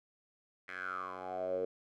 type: tone with band-pass filter sweep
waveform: 10% pulse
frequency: 92.5 Hz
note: F#2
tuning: in tune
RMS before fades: -39 dBFS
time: 0.68-1.65 s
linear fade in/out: 5 ms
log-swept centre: 1900 to 470 Hz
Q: 9.1
effects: none